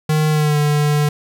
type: tone with pitch glide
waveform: square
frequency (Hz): 154.1 to 148.16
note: D#3 to D3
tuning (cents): -16 to +16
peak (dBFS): -14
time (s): 0.09-1.09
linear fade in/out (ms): 5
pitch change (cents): -68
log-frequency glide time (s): 0.3-0.57
effects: 8-bit